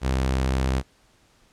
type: tone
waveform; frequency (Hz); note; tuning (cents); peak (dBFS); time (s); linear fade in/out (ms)
sawtooth; 65.41; C2; 0; -17; 0.01-0.83; 50
effects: pink hiss -60 dBFS RMS until 1.52 s + low-pass 9000 Hz 12 dB/octave